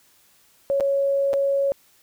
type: tone with dropouts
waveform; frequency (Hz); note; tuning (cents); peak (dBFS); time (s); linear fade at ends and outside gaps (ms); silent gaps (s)
sine; 554.4; C#5; 0; -18; 0.7-1.72; 0; 0.8-0.807 / 1.332-1.338
effects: white hiss -58 dBFS RMS until 2.02 s